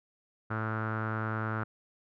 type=tone with low-pass filter; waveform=sawtooth; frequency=110 Hz; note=A2; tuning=in tune; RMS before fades=-33 dBFS; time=0.5-1.64 s; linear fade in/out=10 ms; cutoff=1400 Hz; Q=6.3; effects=none